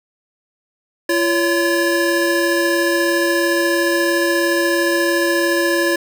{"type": "tone cluster", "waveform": "square", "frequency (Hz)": [341.2, 561, 1720], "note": ["F4", "C#5", "A6"], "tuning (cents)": [-40, 21, -40], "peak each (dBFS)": [-18, -21, -21], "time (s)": [1.09, 5.96], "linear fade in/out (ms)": 5, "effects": []}